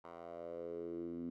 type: tone with band-pass filter sweep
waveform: 10% pulse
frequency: 85 Hz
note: F2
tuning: 46 cents flat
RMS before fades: -45 dBFS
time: 0.04-1.3 s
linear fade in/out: 5 ms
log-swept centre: 890 to 250 Hz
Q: 4.7
effects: none